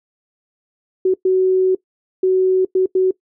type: tone bursts at uneven times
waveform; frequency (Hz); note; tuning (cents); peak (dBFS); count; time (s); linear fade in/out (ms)
sine; 374; F#4; +19; -11; 5; 1.05-1.14 / 1.25-1.75 / 2.23-2.65 / 2.75-2.86 / 2.95-3.11; 5
effects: noise-tail reverb RT60 0.1 s tail -20 dB re dry